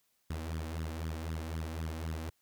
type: tone with flanger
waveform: sawtooth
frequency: 80.2 Hz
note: E2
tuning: 47 cents flat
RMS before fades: -38 dBFS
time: 0.3-2.3 s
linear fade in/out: 5 ms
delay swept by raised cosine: 0.58 to 3.88 ms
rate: 3.9 Hz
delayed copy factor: +0.75
effects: white hiss -75 dBFS RMS until 2.41 s